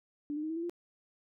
sine tone with pitch steps, 292.8 / 302.8 / 313.1 / 323.8 / 334.8 / 346.2 Hz, D4 / D#4 / D#4 / E4 / E4 / F4, -5 / -47 / +11 / -31 / +27 / -15 cents, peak -33 dBFS, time 0.3-0.696 s, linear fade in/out 0 ms, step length 66 ms, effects none

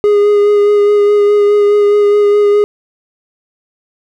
triangle tone with vibrato, 412 Hz, G#4, 14 cents flat, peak -4 dBFS, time 0.04-2.64 s, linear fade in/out 0 ms, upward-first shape sine, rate 4.8 Hz, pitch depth 16 cents each way, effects none

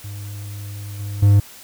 triangle tone with level steps, 101.5 Hz, G#2, 39 cents flat, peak -27 / -23 / -7 dBFS, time 0.04-1.4 s, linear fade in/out 5 ms, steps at 0.99 / 1.22 s, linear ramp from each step 10 ms, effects white hiss -42 dBFS RMS until 1.63 s

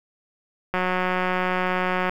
click train, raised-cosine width 0.5 ms, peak -9 dBFS, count 249, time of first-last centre 0.74-2.095 s, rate 183 Hz, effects 8-bit

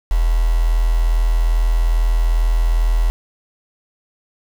sine tone with quantisation, 41.2 Hz, E1, in tune, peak -12 dBFS, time 0.11-3.1 s, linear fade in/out 0 ms, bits 5, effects none

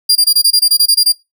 sawtooth tone bursts, 4800 Hz, D8, 37 cents sharp, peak -3 dBFS, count 12, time 0.09-1.124 s, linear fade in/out 10 ms, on 66 ms, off 22 ms, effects noise-tail reverb RT60 0.2 s tail -21 dB re dry

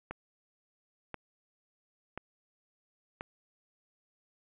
click train, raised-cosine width 0.5 ms, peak -23 dBFS, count 4, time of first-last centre 0.11-3.209 s, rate 0.968 Hz, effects resampled to 8000 Hz + 9-bit

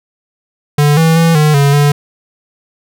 square tone with pitch steps, 146.6 / 162.6 / 165.5 / 151.8 / 141.2 / 145.1 Hz, D3 / E3 / E3 / D#3 / C#3 / D3, -3 / -23 / +7 / -42 / +32 / -21 cents, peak -7 dBFS, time 0.78-1.92 s, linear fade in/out 5 ms, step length 190 ms, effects none

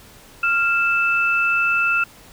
sine tone pair together, 1389.7 / 2637 Hz, F6 / E7, -9 / 0 cents, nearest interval major seventh, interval 1109 cents, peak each -18 / -19 dBFS, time 0.43-2.04 s, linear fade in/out 5 ms, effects pink hiss -46 dBFS RMS until 2.32 s

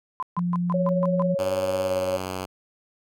sine tone bursts, 1022 Hz, C6, 41 cents flat, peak -25 dBFS, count 7, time 0.2-1.222 s, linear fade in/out 0 ms, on 26 ms, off 140 ms
sine tone, 175.5 Hz, F3, 9 cents sharp, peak -22 dBFS, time 0.37-1.35 s, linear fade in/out 10 ms
sine tone with tremolo, 554.4 Hz, C#5, in tune, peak -21 dBFS, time 0.74-2.17 s, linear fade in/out 2 ms, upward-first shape sine, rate 18 Hz, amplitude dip 45%
5% pulse tone with pitch glide, 95.5 to 93.21 Hz, G2 to F#2, -45 to +13 cents, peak -18 dBFS, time 1.38-2.46 s, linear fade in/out 20 ms, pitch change -42 cents, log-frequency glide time 1.86-1.91 s
effects none

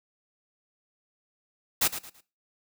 white noise with echo, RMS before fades -23 dBFS, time 1.81-1.88 s, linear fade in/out 10 ms, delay 110 ms, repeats 3, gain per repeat -11 dB, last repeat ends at 2.21 s, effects noise-tail reverb RT60 0.3 s tail -18 dB re dry

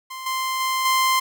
sawtooth tone with level steps, 1044 Hz, C6, 4 cents flat, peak -28 / -19 / -17 / -13 dBFS, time 0.1-1.2 s, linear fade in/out 10 ms, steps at 0.26 / 0.6 / 0.85 s, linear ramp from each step 5 ms, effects none

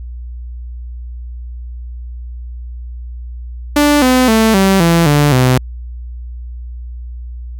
sawtooth tone with pitch steps, 292.8 / 254.9 / 221.9 / 193.18 / 168.17 / 146.4 / 127.45 Hz, D4 / C4 / A3 / G3 / E3 / D3 / C3, -5 / -45 / +15 / -25 / +35 / -5 / -45 cents, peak -4 dBFS, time 3.76-5.58 s, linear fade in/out 5 ms, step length 260 ms, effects added 60 Hz sine -24 dBFS peak until 7.59 s

